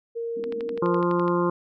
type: tone with pitch glide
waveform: sine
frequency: 464 to 468.6 Hz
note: A#4 to A#4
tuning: -8 to +9 cents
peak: -27 dBFS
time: 0.15-1.01 s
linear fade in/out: 20 ms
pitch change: +17 cents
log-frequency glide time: 0.64-0.88 s
type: band-pass noise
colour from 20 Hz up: pink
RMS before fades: -39 dBFS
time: 0.36-0.79 s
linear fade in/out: 10 ms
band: 210 to 310 Hz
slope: 48 dB/octave
type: click train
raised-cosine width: 0.3 ms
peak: -23 dBFS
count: 11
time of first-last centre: 0.44-1.28 s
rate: 11.9 Hz
type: harmonic tone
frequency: 174.7 Hz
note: F3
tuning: 1 cent sharp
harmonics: 1 / 2 / 3 / 5 / 6 / 7 / 8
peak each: -26 / -23 / -29 / -35 / -27 / -35 / -38 dBFS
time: 0.82-1.5 s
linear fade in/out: 5 ms
effects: none